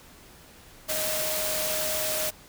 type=tone in noise; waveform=sine; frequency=622.3 Hz; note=D#5; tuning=in tune; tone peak=-32 dBFS; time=0.88-2.31 s; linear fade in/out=20 ms; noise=white; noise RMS=-29 dBFS; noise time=0.88-2.31 s; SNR=-6 dB; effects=pink hiss -51 dBFS RMS until 2.48 s